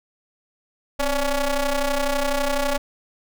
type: ring-modulated tone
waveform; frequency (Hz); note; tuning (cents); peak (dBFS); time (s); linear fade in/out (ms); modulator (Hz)
sawtooth; 280; C#4; +18; -13; 0.99-2.78; 10; 296
effects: none